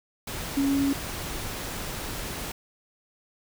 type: tone in noise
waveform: sine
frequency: 277.2 Hz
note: C#4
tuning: in tune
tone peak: -21 dBFS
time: 0.57-0.93 s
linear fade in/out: 5 ms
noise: pink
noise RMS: -34 dBFS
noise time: 0.27-2.52 s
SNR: +10 dB
effects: none